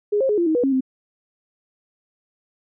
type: tone with pitch steps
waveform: sine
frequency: 414.4 / 534 / 418.9 / 343.7 / 315.9 / 486.7 / 271.2 / 261.1 Hz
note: G#4 / C5 / G#4 / F4 / D#4 / B4 / C#4 / C4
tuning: -4 / +35 / +15 / -28 / +26 / -25 / -38 / -3 cents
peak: -16 dBFS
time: 0.12-0.808 s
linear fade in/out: 10 ms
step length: 86 ms
effects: none